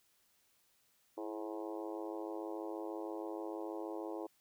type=harmonic tone with a mistuned harmonic; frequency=106.3 Hz; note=G#2; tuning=41 cents sharp; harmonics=3 / 4 / 5 / 6 / 7 / 8 / 9 / 10; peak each=-43 / -46 / -47 / -51 / -52 / -52 / -54 / -58 dBFS; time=1.17-4.27 s; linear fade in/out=10 ms; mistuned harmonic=3; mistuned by=+63 cents; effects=white hiss -73 dBFS RMS until 4.4 s